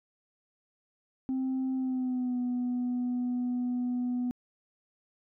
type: tone with pitch glide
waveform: sine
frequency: 261.6 to 246.9 Hz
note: C4 to B3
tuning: 0 to 0 cents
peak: -26 dBFS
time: 1.29-4.31 s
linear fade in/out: 0 ms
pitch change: -100 cents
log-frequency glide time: 1.75-2.39 s
effects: tanh soft clip ceiling -26 dBFS